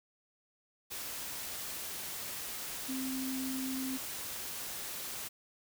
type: tone in noise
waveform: sine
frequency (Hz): 262.4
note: C4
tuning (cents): +5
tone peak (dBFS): -35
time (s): 2.88-3.98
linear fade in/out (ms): 20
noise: white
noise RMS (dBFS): -41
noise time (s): 0.9-5.29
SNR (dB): +3
effects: none